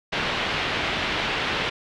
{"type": "low-pass noise", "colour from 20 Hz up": "white", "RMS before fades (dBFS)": -26, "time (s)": [0.12, 1.7], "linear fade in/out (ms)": 10, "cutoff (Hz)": 3400, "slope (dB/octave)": 24, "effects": []}